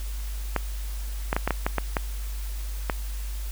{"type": "clicks", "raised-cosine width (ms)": 0.5, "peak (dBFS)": -8, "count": 9, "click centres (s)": [0.563, 1.329, 1.365, 1.476, 1.507, 1.665, 1.783, 1.968, 2.898], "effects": ["added 50 Hz sine -29 dBFS peak until 3.51 s", "white hiss -44 dBFS RMS until 3.51 s"]}